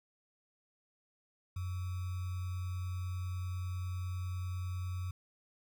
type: tone with sample-and-hold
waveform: sine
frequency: 91 Hz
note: F#2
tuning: 28 cents flat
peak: -35 dBFS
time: 1.56-5.11 s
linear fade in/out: 5 ms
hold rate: 1225 Hz
effects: none